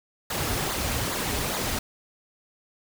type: noise with flanger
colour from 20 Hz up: pink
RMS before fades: -28 dBFS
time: 0.3-1.79 s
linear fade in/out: 5 ms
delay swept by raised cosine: 0.35 to 6.05 ms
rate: 2.4 Hz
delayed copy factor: -0.65
effects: none